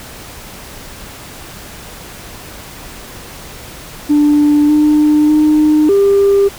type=tone with pitch steps; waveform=sine; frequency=294.9 / 300.9 / 304.7 / 398.1 Hz; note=D4 / D4 / D#4 / G4; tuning=+7 / +42 / -36 / +27 cents; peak=-5 dBFS; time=4.09-6.49 s; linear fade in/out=20 ms; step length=600 ms; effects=tanh soft clip ceiling -4 dBFS + pink hiss -32 dBFS RMS until 6.58 s